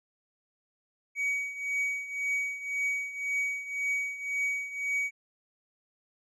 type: tone with tremolo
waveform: triangle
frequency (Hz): 2260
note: C#7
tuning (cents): +33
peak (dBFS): -24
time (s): 1.15-5.11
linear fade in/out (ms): 50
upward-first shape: triangle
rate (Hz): 1.9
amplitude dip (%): 80
effects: resampled to 24000 Hz